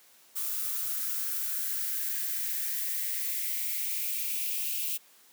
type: noise with high-pass filter sweep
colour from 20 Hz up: violet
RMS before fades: -32 dBFS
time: 0.35-4.98 s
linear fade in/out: 20 ms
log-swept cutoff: 1200 to 2700 Hz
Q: 4.5
effects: white hiss -59 dBFS RMS until 5.32 s + high-pass 200 Hz 12 dB/octave